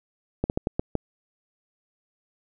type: slowing click train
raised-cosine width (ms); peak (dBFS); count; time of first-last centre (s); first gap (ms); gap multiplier
2; -10; 6; 0.44-0.953; 59; 1.28
effects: none

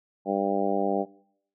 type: harmonic tone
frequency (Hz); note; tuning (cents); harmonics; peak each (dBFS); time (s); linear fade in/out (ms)
99; G2; +18; 2 / 3 / 4 / 5 / 6 / 7 / 8; -31 / -31 / -31 / -31 / -31 / -31 / -31; 0.25-1.06; 50
effects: noise-tail reverb RT60 0.7 s tail -22 dB re dry

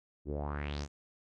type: tone with low-pass filter sweep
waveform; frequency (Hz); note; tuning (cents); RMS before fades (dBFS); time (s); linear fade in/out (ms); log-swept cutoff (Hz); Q
sawtooth; 72.7; D2; -17; -37; 0.25-0.88; 50; 310 to 7600; 4
effects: none

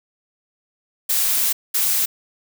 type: noise bursts at uneven times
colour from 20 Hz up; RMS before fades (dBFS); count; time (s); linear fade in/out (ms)
blue; -19; 2; 1.09-1.53 / 1.74-2.06; 10
effects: none

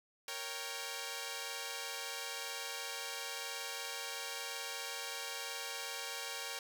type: chord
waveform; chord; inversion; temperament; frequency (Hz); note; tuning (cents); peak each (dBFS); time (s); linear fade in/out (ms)
5% pulse; G diminished; first; equal; 466.2 / 554.4 / 784; Bb4 / Db5 / G5; 0 / 0 / 0; -33; 0.28-6.59; 2
effects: none

